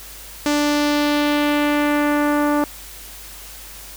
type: tone with low-pass filter sweep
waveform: sawtooth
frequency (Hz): 293.7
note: D4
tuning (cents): 0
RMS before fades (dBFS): -18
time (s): 0.46-2.64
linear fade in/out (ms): 0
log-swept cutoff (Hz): 7200 to 1200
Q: 1.4
effects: added 50 Hz sine -42 dBFS peak until 3.96 s + white hiss -38 dBFS RMS until 3.96 s